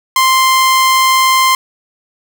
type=tone; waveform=sawtooth; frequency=1046.5 Hz; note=C6; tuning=in tune; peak=-4 dBFS; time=0.16-1.55 s; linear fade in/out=2 ms; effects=none